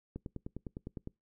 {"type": "click train", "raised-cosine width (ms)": 3, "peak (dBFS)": -27, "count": 10, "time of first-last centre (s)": [0.16, 1.074], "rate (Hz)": 9.85, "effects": ["noise-tail reverb RT60 0.2 s tail -25 dB re dry"]}